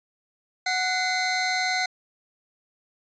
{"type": "tone pair together", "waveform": "25% pulse", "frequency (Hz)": [739, 2058], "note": ["F#5", "C7"], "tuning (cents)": [-2, -29], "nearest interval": "octave + tritone", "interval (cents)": 1773, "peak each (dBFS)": -22, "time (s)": [0.66, 1.86], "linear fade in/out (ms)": 5, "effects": ["resampled to 16000 Hz"]}